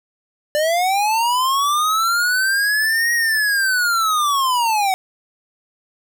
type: linear two-way sweep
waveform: square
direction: up then down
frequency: 587.3 to 1892 to 741 Hz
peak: -16 dBFS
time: 0.55-4.94 s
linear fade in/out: 0 ms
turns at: 3.13 s
effects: none